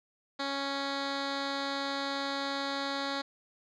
10% pulse tone with low-pass filter, 277.2 Hz, C#4, in tune, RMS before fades -34 dBFS, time 0.39-3.22 s, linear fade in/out 10 ms, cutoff 4200 Hz, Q 2.4, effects none

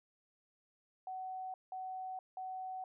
sine tone bursts, 750 Hz, F#5, 23 cents sharp, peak -40 dBFS, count 3, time 1.07-2.84 s, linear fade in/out 2 ms, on 470 ms, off 180 ms, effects none

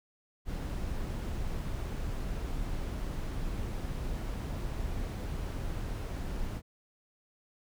brown noise, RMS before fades -35 dBFS, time 0.45-6.62 s, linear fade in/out 50 ms, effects none

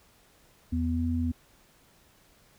sine tone pair together, 82.77 / 246.9 Hz, E2 / B3, +8 / 0 cents, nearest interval octave + perfect fifth, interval 1892 cents, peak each -28 dBFS, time 0.72-1.32 s, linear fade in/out 10 ms, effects pink hiss -61 dBFS RMS until 2.58 s

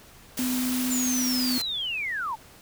white noise, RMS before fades -32 dBFS, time 0.37-1.62 s, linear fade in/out 5 ms
sine tone, 252.4 Hz, B3, 38 cents sharp, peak -25 dBFS, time 0.39-1.58 s, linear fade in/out 0 ms
sine linear sweep, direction down, 7240 to 822 Hz, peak -27 dBFS, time 0.9-2.36 s, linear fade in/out 20 ms
effects pink hiss -51 dBFS RMS until 2.61 s

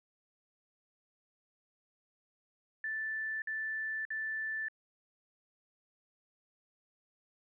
sine tone bursts, 1760 Hz, A6, in tune, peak -34 dBFS, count 3, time 2.84-4.684 s, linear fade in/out 2 ms, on 580 ms, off 52 ms, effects none

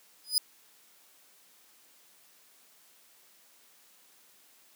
sawtooth tone with exponential growth, 4978 Hz, D#8, in tune, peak -16 dBFS, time 0.24-0.38 s, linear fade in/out 1 ms, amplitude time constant 30 ms, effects white hiss -61 dBFS RMS until 4.75 s + high-pass 200 Hz 12 dB/octave

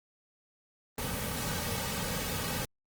pink noise with comb filter, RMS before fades -34 dBFS, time 0.98-2.65 s, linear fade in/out 2 ms, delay 2.9 ms, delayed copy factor -0.7, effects Opus 24 kbps

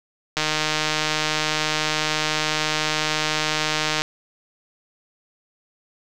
click train, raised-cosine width 0.2 ms, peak -4 dBFS, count 563, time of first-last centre 0.37-4.019 s, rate 154 Hz, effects none

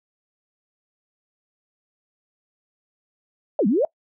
sine exponential two-way sweep, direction down then up, 668 to 185 to 668 Hz, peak -16 dBFS, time 3.59-3.85 s, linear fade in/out 2 ms, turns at 3.67 s, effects noise-tail reverb RT60 0.1 s tail -22 dB re dry

